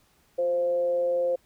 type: tone with frequency modulation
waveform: sine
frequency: 523.3 Hz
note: C5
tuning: in tune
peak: -22 dBFS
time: 0.38-1.36 s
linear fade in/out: 10 ms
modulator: 169 Hz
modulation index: 0.3
effects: pink hiss -64 dBFS RMS until 1.45 s